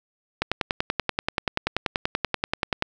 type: click train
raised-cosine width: 0.3 ms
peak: -6 dBFS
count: 26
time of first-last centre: 0.42-2.824 s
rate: 10.4 Hz
effects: none